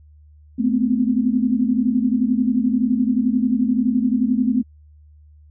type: tone cluster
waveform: sine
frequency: 218.2 / 248.7 / 260.2 Hz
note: A3 / B3 / C4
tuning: -14 / +12 / -9 cents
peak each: -20 dBFS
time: 0.58-4.63 s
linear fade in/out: 20 ms
effects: added 75 Hz sine -45 dBFS peak until 5.5 s